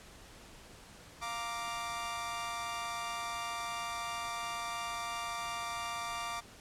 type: chord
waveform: sawtooth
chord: Bb major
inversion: second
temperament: equal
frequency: 698.5 / 932.3 / 1174.7 Hz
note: F5 / Bb5 / D6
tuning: 0 / 0 / 0 cents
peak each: -39 / -39 / -35 dBFS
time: 1.21-6.41 s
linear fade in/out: 20 ms
effects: pink hiss -54 dBFS RMS until 6.6 s + low-pass 10000 Hz 12 dB/octave